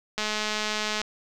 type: click train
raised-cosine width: 0.2 ms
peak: -11 dBFS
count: 179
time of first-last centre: 0.18-1.016 s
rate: 213 Hz
effects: none